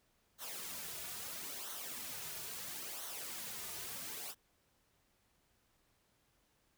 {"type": "noise with flanger", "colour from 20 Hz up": "white", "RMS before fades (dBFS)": -45, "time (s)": [0.38, 4.35], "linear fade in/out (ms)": 50, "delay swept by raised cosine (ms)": [0.4, 3.8], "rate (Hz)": 0.75, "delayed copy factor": -0.65, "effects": ["pink hiss -75 dBFS RMS until 6.77 s"]}